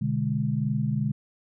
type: chord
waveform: sine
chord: G# diminished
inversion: first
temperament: equal with one note detuned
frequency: 124.11 / 146.83 / 207.7 Hz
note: B2 / D3 / G#3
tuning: +9 / 0 / 0 cents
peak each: -28 / -27 / -28 dBFS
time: 0.01-1.12 s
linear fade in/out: 10 ms
effects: none